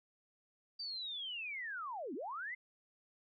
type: linear two-way sweep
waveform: sine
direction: down then up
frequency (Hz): 4699 to 233.1 to 2106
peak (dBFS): -40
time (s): 0.79-2.55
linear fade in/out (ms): 10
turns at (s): 2.14
effects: none